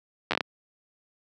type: slowing click train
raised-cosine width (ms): 0.3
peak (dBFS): -8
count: 6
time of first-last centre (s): 0.31-0.408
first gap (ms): 10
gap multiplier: 1.34
effects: high-pass 200 Hz 12 dB/octave